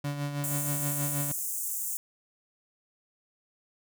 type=tone with tremolo; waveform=35% pulse; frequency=143.9 Hz; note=D3; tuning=35 cents flat; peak=-27 dBFS; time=0.04-1.32 s; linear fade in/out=5 ms; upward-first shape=sine; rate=6.3 Hz; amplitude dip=50%
type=high-pass noise; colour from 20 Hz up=pink; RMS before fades=-33 dBFS; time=0.44-1.97 s; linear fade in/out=0 ms; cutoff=6900 Hz; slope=48 dB/octave
effects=none